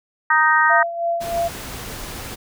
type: harmonic tone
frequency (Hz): 311.1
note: D#4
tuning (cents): 0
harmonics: 3 / 4 / 5 / 6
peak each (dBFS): -18 / -18 / -18 / -18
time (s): 0.3-0.83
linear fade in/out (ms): 5
type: tone with tremolo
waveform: sine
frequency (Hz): 681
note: F5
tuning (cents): -44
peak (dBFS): -17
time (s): 0.69-1.49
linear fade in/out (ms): 20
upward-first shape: sine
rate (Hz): 3.1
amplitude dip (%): 65
type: noise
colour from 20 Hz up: pink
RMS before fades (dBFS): -32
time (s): 1.2-2.36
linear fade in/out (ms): 20
effects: none